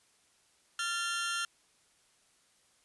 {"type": "tone cluster", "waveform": "sawtooth", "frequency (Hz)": [1382, 1759, 3168], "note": ["F6", "A6", "G7"], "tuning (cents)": [-19, -1, 18], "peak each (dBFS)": [-30, -37, -35], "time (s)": [0.79, 1.45], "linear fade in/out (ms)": 2, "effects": ["white hiss -68 dBFS RMS until 2.84 s", "resampled to 24000 Hz"]}